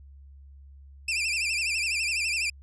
sawtooth tone with vibrato, 2522 Hz, D#7, 23 cents sharp, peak -22 dBFS, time 1.08-2.5 s, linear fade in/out 5 ms, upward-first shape sine, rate 12 Hz, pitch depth 130 cents each way, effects added 69 Hz sine -46 dBFS peak until 2.62 s + resampled to 22050 Hz

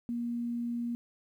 sine tone, 237.3 Hz, A#3, 31 cents sharp, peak -31 dBFS, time 0.09-0.95 s, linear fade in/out 0 ms, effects 11-bit

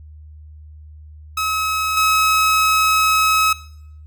sawtooth tone with level steps, 1282 Hz, E6, 49 cents flat, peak -15 / -10 dBFS, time 1.37-3.53 s, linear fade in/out 5 ms, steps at 1.97 s, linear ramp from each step 2 ms, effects noise-tail reverb RT60 0.7 s tail -19 dB re dry + added 76 Hz sine -37 dBFS peak until 4.06 s

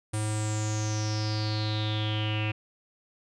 square tone with low-pass filter sweep, 107.3 Hz, A2, 43 cents flat, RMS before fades -29 dBFS, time 0.13-2.52 s, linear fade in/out 10 ms, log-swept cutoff 9200 to 2600 Hz, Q 8.8, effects none

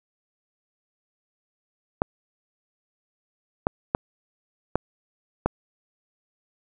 clicks, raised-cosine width 1 ms, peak -6 dBFS, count 5, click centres 2.019 / 3.669 / 3.949 / 4.756 / 5.46 s, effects none

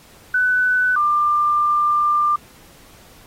sine tone pair in turn, 1498 / 1192.1 Hz, F#6 / D6, +21 / +26 cents, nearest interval major third, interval 395 cents, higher first, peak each -14 dBFS, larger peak neither, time 0.34-0.96 / 0.96-2.36 s, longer second, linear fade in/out 5 ms, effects pink hiss -48 dBFS RMS until 3.26 s + AAC 48 kbps

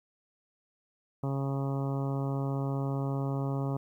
harmonic tone, 137.3 Hz, C#3, 16 cents flat, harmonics 1 / 2 / 3 / 4 / 5 / 6 / 7 / 8 / 9, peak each -30 / -36 / -40 / -42 / -44 / -46 / -47 / -48 / -49 dBFS, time 1.23-3.77 s, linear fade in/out 5 ms, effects 11-bit

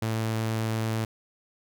sawtooth tone, 111.4 Hz, A2, 22 cents sharp, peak -22 dBFS, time 0.02-1.05 s, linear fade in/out 5 ms, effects none

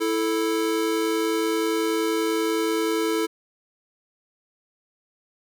square tone pair together, 328.8 / 439.2 Hz, E4 / A4, -4 / -3 cents, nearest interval perfect fourth, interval 501 cents, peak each -25 dBFS, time 0-3.27 s, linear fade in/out 20 ms, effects none

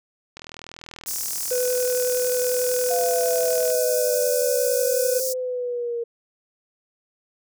click train, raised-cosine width 0.2 ms, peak -21 dBFS, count 136, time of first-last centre 0.37-3.703 s, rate 40.5 Hz
pink high-pass noise, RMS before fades -28 dBFS, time 1.06-5.34 s, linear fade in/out 20 ms, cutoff 5200 Hz, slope 48 dB/octave
triangle tone with vibrato, 498.7 Hz, B4, 17 cents sharp, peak -19 dBFS, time 1.51-5.2 s, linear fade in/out 5 ms, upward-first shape sine, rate 11 Hz, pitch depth 9 cents each way
sine exponential sweep, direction down, 705 to 466.3 Hz, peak -24 dBFS, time 2.9-6.04 s, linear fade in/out 10 ms
effects none

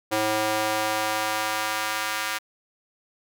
square tone with high-pass filter sweep, 108.1 Hz, A2, 30 cents flat, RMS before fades -26 dBFS, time 0.11-2.39 s, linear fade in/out 20 ms, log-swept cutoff 460 to 1400 Hz, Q 1.1, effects none

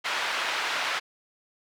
pink band-pass noise, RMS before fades -29 dBFS, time 0.04-1 s, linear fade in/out 20 ms, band 1100 to 3300 Hz, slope 12 dB/octave, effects none

